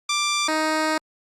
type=tone pair in turn; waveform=10% pulse; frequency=1180 / 312.5 Hz; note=D6 / D#4; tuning=+8 / +8 cents; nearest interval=octave + major seventh; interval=2300 cents; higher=first; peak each=-12 dBFS; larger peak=neither; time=0.09-0.48 / 0.48-0.98 s; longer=second; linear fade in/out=5 ms; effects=low-pass 9000 Hz 12 dB/octave + Opus 48 kbps